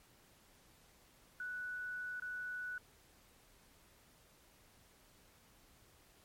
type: tone with dropouts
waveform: sine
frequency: 1480 Hz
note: F#6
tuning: in tune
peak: -40 dBFS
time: 1.4-2.78 s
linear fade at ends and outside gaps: 2 ms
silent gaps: 2.199-2.221 s
effects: pink hiss -66 dBFS RMS until 6.24 s + MP3 64 kbps